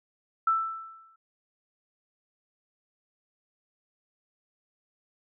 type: tone with exponential decay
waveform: sine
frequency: 1326 Hz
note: E6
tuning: 10 cents sharp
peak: -19 dBFS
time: 0.47-1.16 s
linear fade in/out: 5 ms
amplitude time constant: 150 ms
effects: none